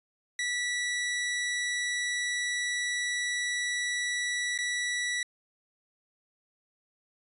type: tone with dropouts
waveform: sawtooth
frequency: 1950 Hz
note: B6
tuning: 23 cents flat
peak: -25 dBFS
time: 0.39-5.23 s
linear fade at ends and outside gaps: 2 ms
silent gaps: 4.578-4.587 s
effects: resampled to 24000 Hz